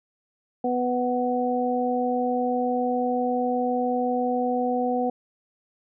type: harmonic tone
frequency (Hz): 247.8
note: B3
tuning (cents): +6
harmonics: 1 / 2 / 3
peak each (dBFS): -26 / -26 / -26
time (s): 0.64-5.1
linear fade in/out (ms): 5
effects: none